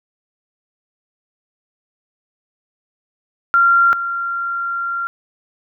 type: tone pair in turn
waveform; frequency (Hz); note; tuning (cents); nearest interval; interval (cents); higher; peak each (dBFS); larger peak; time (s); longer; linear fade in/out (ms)
sine; 1381 / 1381; F6 / F6; -20 / -20; unison; 0; neither; -9 / -19; first; 3.54-3.93 / 3.93-5.07; second; 0
effects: none